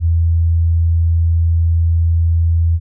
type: tone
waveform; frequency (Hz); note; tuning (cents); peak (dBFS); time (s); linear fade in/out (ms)
sine; 83.2; E2; +17; -10; 0-2.8; 50
effects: none